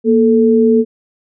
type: tone pair together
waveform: sine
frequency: 234.9 / 439.3 Hz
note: A#3 / A4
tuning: +13 / -3 cents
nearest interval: major seventh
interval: 1084 cents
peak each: -10 dBFS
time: 0.04-0.85 s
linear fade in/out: 50 ms
effects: none